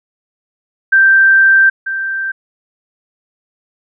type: tone pair in turn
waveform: sine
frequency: 1568 / 1568 Hz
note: G6 / G6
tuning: 0 / 0 cents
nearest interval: unison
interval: 0 cents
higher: neither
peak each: -5 / -16 dBFS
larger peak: first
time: 0.92-1.7 / 1.86-2.32 s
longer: first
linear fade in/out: 10 ms
effects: none